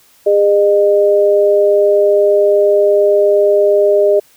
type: tone pair together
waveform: sine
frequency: 406.5 / 609 Hz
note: G#4 / D#5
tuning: -37 / -37 cents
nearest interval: perfect fifth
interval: 700 cents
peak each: -10 dBFS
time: 0.26-4.2 s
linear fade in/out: 10 ms
effects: white hiss -49 dBFS RMS until 4.36 s